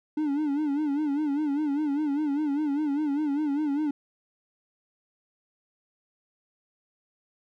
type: tone with vibrato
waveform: triangle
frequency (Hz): 292.9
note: D4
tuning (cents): -5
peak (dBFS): -22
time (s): 0.17-3.91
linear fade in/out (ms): 5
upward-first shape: sine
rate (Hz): 5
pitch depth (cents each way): 100
effects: none